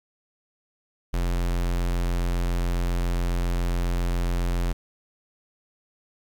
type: tone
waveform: square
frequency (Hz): 43.65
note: F1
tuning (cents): 0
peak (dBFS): -23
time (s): 1.13-4.73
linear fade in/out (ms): 10
effects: 10-bit